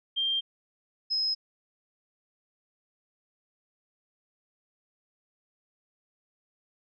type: tone pair in turn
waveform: sine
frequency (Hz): 3180 / 5120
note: G7 / D#8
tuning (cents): +24 / +49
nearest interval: minor sixth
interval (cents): 825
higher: second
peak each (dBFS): -25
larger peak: neither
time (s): 0.16-0.41 / 1.1-1.35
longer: neither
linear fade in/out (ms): 20
effects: none